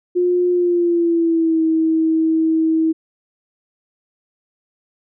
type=tone with pitch glide; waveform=sine; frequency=356.5 to 321.3 Hz; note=F4 to E4; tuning=+36 to -44 cents; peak=-13 dBFS; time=0.15-2.93 s; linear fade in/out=20 ms; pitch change=-180 cents; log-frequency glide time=0.51-1.62 s; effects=none